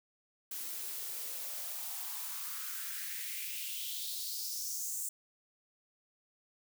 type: noise with high-pass filter sweep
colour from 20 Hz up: blue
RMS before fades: -40 dBFS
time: 0.51-5.09 s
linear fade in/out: 5 ms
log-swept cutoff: 270 to 7800 Hz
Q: 3.6
effects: none